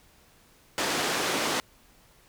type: band-pass noise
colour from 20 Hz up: pink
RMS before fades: -28 dBFS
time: 0.78-1.6 s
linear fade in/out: 0 ms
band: 290 to 7500 Hz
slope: 12 dB/octave
effects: pink hiss -59 dBFS RMS until 2.28 s